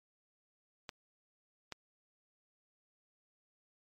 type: clicks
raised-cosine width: 0.2 ms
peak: -24 dBFS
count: 2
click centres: 0.892 / 1.723 s
effects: MP3 64 kbps